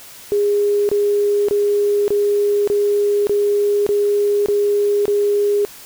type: tone bursts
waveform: sine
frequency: 410 Hz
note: G#4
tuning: 22 cents flat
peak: -13 dBFS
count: 9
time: 0.32-5.65 s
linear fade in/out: 0 ms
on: 570 ms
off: 25 ms
effects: white hiss -39 dBFS RMS until 5.85 s